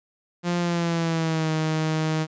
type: tone with pitch glide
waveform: sawtooth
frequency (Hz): 174.61 to 157.37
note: F3 to D#3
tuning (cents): 0 to +20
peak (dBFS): -18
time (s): 0.43-2.27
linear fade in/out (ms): 50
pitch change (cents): -180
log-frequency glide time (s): 0.58-1.51
effects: resampled to 16000 Hz + 10-bit